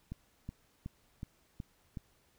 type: click train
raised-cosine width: 5 ms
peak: -28 dBFS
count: 6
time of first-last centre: 0.12-1.972 s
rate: 2.7 Hz
effects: pink hiss -70 dBFS RMS until 2.38 s